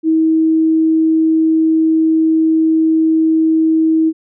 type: tone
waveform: sine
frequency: 320 Hz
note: D#4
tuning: 49 cents sharp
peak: -9 dBFS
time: 0.03-4.13 s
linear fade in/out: 50 ms
effects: none